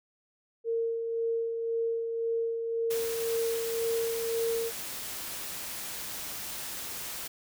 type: tone with tremolo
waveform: sine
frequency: 458.8 Hz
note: A#4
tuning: 28 cents flat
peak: -26 dBFS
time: 0.64-4.72 s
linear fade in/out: 50 ms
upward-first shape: sine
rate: 1.9 Hz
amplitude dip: 40%
type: noise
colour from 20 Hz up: white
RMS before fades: -38 dBFS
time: 2.9-7.28 s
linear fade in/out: 10 ms
effects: none